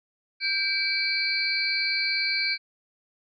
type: tone cluster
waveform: sine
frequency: 1575 / 2308 / 4165 / 4575 Hz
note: G6 / D7 / C8 / D8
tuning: +8 / -31 / -9 / -46 cents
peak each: -34 / -26 / -30 / -29 dBFS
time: 0.4-2.58 s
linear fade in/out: 50 ms
effects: none